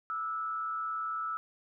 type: tone with frequency modulation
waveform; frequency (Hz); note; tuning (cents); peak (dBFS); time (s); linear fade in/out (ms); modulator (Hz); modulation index
sine; 1311; E6; -10; -32; 0.1-1.37; 0; 118; 0.51
effects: none